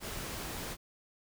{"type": "noise", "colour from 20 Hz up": "pink", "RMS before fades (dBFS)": -40, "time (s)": [0, 0.77], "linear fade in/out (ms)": 50, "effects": []}